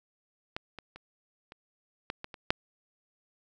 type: clicks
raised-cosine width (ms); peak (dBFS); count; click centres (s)
0.3; -18 / -26 / -30 / -30 / -17 / -22 / -27 / -7; 8; 0.565 / 0.787 / 0.96 / 1.521 / 2.101 / 2.244 / 2.342 / 2.505
effects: none